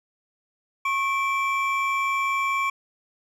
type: tone pair together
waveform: triangle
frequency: 1092.3 / 2332 Hz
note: C#6 / D7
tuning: -26 / -13 cents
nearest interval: octave + minor second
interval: 1313 cents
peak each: -22 / -24 dBFS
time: 0.85-2.7 s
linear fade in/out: 5 ms
effects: none